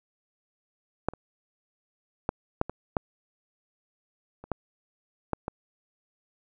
clicks, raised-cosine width 1 ms, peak -10 / -29 / -11 / -9 / -20 / -10 / -29 / -14 / -12 / -17 dBFS, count 10, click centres 1.086 / 1.136 / 2.291 / 2.614 / 2.696 / 2.968 / 4.44 / 4.517 / 5.333 / 5.481 s, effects none

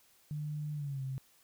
sine tone with pitch glide, 150 to 132.87 Hz, D3 to C3, +37 to +27 cents, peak -35 dBFS, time 0.31-1.18 s, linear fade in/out 0 ms, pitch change -210 cents, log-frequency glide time 0.74-1.03 s, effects white hiss -66 dBFS RMS until 1.43 s

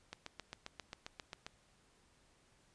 click train, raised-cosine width 0.2 ms, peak -27 dBFS, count 11, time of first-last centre 0.13-1.465 s, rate 7.49 Hz, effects pink hiss -70 dBFS RMS until 2.74 s + resampled to 22050 Hz

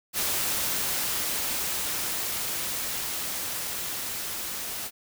white noise with level ramp, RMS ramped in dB -27 to -34 dBFS, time 0.13-4.91 s, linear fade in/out 50 ms, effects none

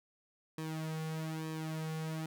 sawtooth tone with flanger, 158.5 Hz, D#3, 32 cents sharp, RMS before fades -39 dBFS, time 0.58-2.26 s, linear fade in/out 2 ms, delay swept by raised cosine 1.4 to 3.1 ms, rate 1.1 Hz, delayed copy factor -0.75, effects none

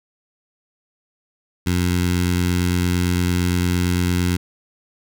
15% pulse tone with notch filter, 88.8 Hz, F2, 29 cents sharp, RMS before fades -19 dBFS, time 1.66-4.37 s, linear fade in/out 10 ms, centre 660 Hz, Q 0.53, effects none

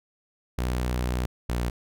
sawtooth tone pair in turn, 61.74 / 60.02 Hz, B1 / B1, 0 / -49 cents, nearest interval unison, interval 49 cents, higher first, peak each -21 dBFS, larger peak neither, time 0.58-1.26 / 1.49-1.7 s, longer first, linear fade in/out 5 ms, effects none

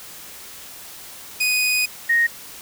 sawtooth / sine tone pair in turn, 2489 / 1865 Hz, D#7 / A#6, 0 / 0 cents, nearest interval perfect fourth, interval 500 cents, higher first, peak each -14 dBFS, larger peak neither, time 1.4-1.86 / 2.09-2.27 s, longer first, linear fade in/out 10 ms, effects white hiss -39 dBFS RMS until 2.61 s

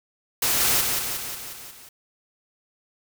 white noise with echo, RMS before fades -22 dBFS, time 0.42-0.81 s, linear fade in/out 5 ms, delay 180 ms, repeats 6, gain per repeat -4 dB, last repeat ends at 1.89 s, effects none

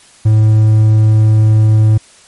triangle tone, 108.5 Hz, A2, 24 cents flat, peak -3 dBFS, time 0.25-1.98 s, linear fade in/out 10 ms, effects white hiss -43 dBFS RMS until 2.27 s + MP3 48 kbps

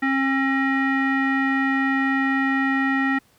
square tone with low-pass filter, 269.6 Hz, C#4, 48 cents flat, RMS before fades -21 dBFS, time 0.02-3.19 s, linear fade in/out 10 ms, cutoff 1900 Hz, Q 5.2, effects pink hiss -59 dBFS RMS until 3.38 s + high-pass 60 Hz 12 dB/octave

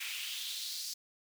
pink noise with high-pass filter sweep, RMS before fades -40 dBFS, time 0-0.94 s, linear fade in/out 10 ms, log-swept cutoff 2400 to 5100 Hz, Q 3.1, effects none

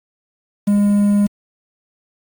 triangle tone with quantisation, 204.1 Hz, G#3, 30 cents flat, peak -9 dBFS, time 0.67-1.27 s, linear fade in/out 10 ms, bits 6, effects Opus 48 kbps

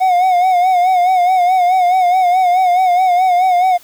triangle tone with vibrato, 729 Hz, F#5, 26 cents flat, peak -7 dBFS, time 0-3.78 s, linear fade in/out 20 ms, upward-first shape sine, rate 4.7 Hz, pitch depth 65 cents each way, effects white hiss -44 dBFS RMS until 3.83 s

